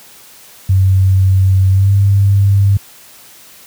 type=tone with pitch glide; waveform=sine; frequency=95 to 99.26 Hz; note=F#2 to G2; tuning=+46 to +22 cents; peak=-6 dBFS; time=0.69-2.77 s; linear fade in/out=5 ms; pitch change=+76 cents; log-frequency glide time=1.7-1.92 s; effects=white hiss -40 dBFS RMS until 3.66 s + high-pass 60 Hz 12 dB/octave